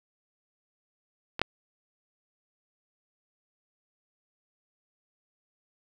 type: clicks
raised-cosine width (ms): 0.3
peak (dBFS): -16 / -6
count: 2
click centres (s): 1.394 / 1.416
effects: 7-bit